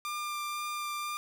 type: tone with vibrato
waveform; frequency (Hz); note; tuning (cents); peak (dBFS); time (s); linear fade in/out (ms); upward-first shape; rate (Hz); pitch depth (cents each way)
sawtooth; 1194; D6; +28; -30; 0.05-1.17; 0; sine; 2; 10
effects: none